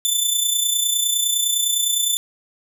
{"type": "tone with amplitude modulation", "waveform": "15% pulse", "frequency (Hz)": 3520, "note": "A7", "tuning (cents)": 0, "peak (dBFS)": -8, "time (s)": [0.05, 2.17], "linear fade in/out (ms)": 0, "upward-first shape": "sine", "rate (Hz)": 29.8, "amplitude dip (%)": 55, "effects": []}